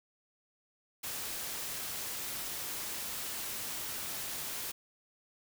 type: noise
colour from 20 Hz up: white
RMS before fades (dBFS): -39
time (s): 1.03-4.72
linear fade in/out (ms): 10
effects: none